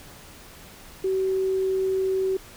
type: tone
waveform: sine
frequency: 380.2 Hz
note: F#4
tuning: 47 cents sharp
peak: -21 dBFS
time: 1.04-2.37 s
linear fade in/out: 5 ms
effects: pink hiss -46 dBFS RMS until 2.56 s